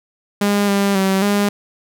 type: tone with pitch steps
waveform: sawtooth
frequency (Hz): 203.4 / 199.4 / 192 / 203.5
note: G#3 / G3 / G3 / G#3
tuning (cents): -36 / +30 / -36 / -35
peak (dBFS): -10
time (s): 0.41-1.49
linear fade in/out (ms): 5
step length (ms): 270
effects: none